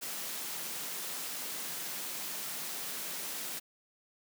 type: high-pass noise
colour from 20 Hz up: white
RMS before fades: -39 dBFS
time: 0.01-3.6 s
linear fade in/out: 20 ms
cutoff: 140 Hz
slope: 96 dB/octave
effects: none